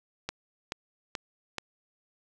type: click train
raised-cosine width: 0.2 ms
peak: -15 dBFS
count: 4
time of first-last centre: 0.29-1.583 s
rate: 2.32 Hz
effects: none